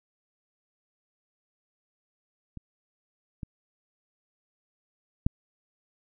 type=clicks; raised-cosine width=5 ms; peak=-27 / -23 / -10 dBFS; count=3; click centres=2.573 / 3.432 / 5.265 s; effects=none